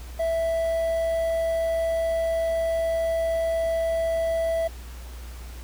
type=tone with quantisation; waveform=triangle; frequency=659.3 Hz; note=E5; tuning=in tune; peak=-20 dBFS; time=0.19-4.68 s; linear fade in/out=10 ms; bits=8; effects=added 60 Hz sine -36 dBFS peak until 5.63 s + pink hiss -47 dBFS RMS until 5.63 s